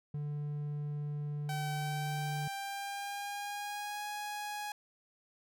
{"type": "tone", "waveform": "triangle", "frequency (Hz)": 147.2, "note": "D3", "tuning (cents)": 4, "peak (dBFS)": -33, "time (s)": [0.14, 2.48], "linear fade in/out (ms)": 5}
{"type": "tone with pitch glide", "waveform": "sawtooth", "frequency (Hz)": [767, 831.6], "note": ["G5", "G#5"], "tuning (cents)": [-38, 2], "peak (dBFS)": -34, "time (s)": [1.49, 4.72], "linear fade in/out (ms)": 2, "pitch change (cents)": 140, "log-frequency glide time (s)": [1.73, 4.05]}
{"effects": []}